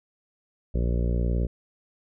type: harmonic tone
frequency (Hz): 59.2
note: A#1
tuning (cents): +27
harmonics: 1 / 2 / 3 / 4 / 5 / 6 / 7 / 8 / 9 / 10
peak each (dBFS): -23 / -30 / -32 / -37 / -42 / -39 / -39 / -41 / -41 / -45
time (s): 0.74-1.47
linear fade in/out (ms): 10
effects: none